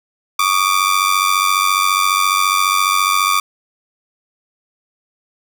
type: ring-modulated tone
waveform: sawtooth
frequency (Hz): 1174.7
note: D6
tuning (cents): 0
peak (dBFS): -6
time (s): 0.39-3.4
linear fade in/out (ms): 5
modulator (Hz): 47.3
effects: none